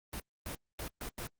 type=noise bursts at uneven times; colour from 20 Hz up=pink; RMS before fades=-40 dBFS; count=5; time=0.13-0.2 / 0.46-0.55 / 0.79-0.88 / 1.01-1.09 / 1.18-1.27 s; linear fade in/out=2 ms; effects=Opus 24 kbps